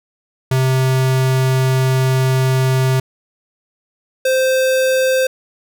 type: tone pair in turn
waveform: square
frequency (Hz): 130.81 / 521.1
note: C3 / C5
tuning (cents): 0 / -7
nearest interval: 2 octaves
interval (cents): 2393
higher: second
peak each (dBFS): -13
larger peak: neither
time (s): 0.51-3 / 4.25-5.27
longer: first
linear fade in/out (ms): 5
effects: none